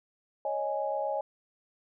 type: chord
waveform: sine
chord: C# suspended second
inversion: none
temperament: equal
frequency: 554.4 / 622.3 / 830.6 Hz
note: C#5 / D#5 / G#5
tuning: 0 / 0 / 0 cents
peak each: -33 dBFS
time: 0.45-1.21 s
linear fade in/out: 2 ms
effects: none